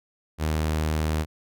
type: tone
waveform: sawtooth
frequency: 77.78 Hz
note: D#2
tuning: in tune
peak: -19 dBFS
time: 0.38-1.26 s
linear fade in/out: 50 ms
effects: none